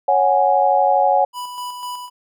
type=chord; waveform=sine; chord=C# suspended fourth; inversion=none; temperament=just; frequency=554.4 / 739.2 / 831.5 Hz; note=C#5 / F#5 / G#5; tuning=0 / -2 / +2 cents; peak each=-18 / -16 / -16 dBFS; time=0.08-1.25 s; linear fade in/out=5 ms
type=tone with tremolo; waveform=square; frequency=987.8 Hz; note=B5; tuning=in tune; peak=-26 dBFS; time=1.33-2.1 s; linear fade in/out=50 ms; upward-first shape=square; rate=4 Hz; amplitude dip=40%
effects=none